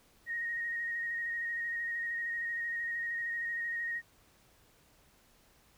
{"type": "tone with vibrato", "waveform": "sine", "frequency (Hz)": 1869, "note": "A#6", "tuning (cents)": 4, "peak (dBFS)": -33, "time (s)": [0.26, 4.02], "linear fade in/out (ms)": 50, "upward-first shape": "square", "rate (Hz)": 13, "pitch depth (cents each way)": 15, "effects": ["pink hiss -65 dBFS RMS until 5.77 s"]}